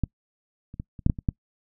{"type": "clicks", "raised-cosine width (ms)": 5, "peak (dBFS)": [-11, -28, -19, -27, -7, -8, -22, -9], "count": 8, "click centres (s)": [0.037, 0.741, 0.799, 0.992, 1.064, 1.098, 1.188, 1.288], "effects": ["noise-tail reverb RT60 0.1 s tail -25 dB re dry"]}